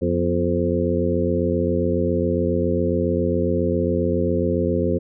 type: harmonic tone with a mistuned harmonic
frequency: 87.31 Hz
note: F2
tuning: in tune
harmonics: 1 / 2 / 3 / 4 / 5 / 6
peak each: -25 / -25 / -25 / -25 / -25 / -25 dBFS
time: 0.01-4.99 s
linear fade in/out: 20 ms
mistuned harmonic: 3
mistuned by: -77 cents
effects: none